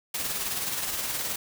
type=noise with tremolo; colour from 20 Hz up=white; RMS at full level=-29 dBFS; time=0.14-1.36 s; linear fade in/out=5 ms; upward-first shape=sine; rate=19 Hz; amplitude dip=40%; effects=none